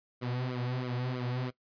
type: tone with flanger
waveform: sawtooth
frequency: 125.1 Hz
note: B2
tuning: 23 cents sharp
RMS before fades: -34 dBFS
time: 0.21-1.51 s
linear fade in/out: 20 ms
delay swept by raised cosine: 1.1 to 5.1 ms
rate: 3.1 Hz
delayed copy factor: -0.9
effects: noise-tail reverb RT60 0.1 s tail -18 dB re dry + resampled to 11025 Hz